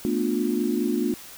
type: chord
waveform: sine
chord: B half-diminished seventh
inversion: third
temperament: just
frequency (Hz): 222.2 / 246.9 / 296.3 / 355.6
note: A3 / B3 / D4 / F4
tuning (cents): +17 / 0 / +15 / +31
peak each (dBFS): -27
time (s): 0.05-1.14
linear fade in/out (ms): 0
effects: white hiss -43 dBFS RMS until 1.37 s